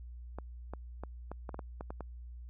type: clicks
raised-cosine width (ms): 1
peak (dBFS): -27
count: 10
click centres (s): 0.386 / 0.736 / 1.036 / 1.316 / 1.492 / 1.544 / 1.592 / 1.809 / 1.905 / 2.007
effects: added 60 Hz sine -44 dBFS peak until 2.49 s